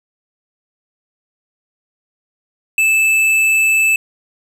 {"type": "tone with hard clipping", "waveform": "sine", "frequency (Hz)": 2628, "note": "E7", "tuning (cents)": -6, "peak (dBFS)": -12, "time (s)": [2.78, 3.96], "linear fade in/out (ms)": 2, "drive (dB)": 9, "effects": []}